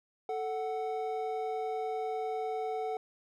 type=tone pair together; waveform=triangle; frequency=440 / 743.4 Hz; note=A4 / F#5; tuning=0 / +8 cents; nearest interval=major sixth; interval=908 cents; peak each=-33 / -33 dBFS; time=0.29-2.97 s; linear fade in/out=2 ms; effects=none